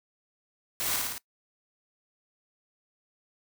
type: noise with echo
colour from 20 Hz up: white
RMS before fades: -31 dBFS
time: 0.8-0.96 s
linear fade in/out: 0 ms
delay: 55 ms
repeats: 4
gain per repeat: -2 dB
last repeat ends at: 1.18 s
effects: noise-tail reverb RT60 0.1 s tail -21 dB re dry